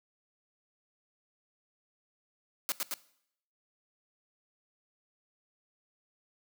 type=noise with echo; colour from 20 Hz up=white; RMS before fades=-31 dBFS; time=2.69-2.72 s; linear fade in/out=0 ms; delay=110 ms; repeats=2; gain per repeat=-2 dB; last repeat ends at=2.94 s; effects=noise-tail reverb RT60 0.7 s tail -19 dB re dry + high-pass 200 Hz 12 dB/octave